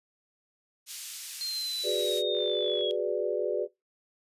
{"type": "band-pass noise", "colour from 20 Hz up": "white", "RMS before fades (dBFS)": -41, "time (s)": [0.86, 2.23], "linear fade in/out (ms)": 50, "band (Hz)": [3000, 10000], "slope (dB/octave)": 12}
{"type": "linear sweep", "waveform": "sine", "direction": "down", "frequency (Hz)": [4211, 3300], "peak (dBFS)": -31, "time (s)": [1.41, 2.91], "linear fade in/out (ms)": 0}
{"type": "chord", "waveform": "sine", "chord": "G# half-diminished seventh", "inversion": "third", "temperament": "equal", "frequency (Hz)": [370, 415.3, 493.9, 587.3], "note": ["F#4", "G#4", "B4", "D5"], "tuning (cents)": [0, 0, 0, 0], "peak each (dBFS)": -32, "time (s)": [1.83, 3.68], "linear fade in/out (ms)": 50}
{"type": "click train", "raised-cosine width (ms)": 0.3, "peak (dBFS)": -35, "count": 26, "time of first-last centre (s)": [2.35, 2.81], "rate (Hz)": 54.4}
{"effects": ["noise-tail reverb RT60 0.2 s tail -22 dB re dry", "resampled to 32000 Hz"]}